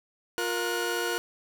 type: tone cluster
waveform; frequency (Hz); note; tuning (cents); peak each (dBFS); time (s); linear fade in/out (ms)
sawtooth; 353.1 / 466.7 / 1456; F4 / A#4 / F#6; +19 / +2 / -28; -28; 0.38-1.18; 0
effects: none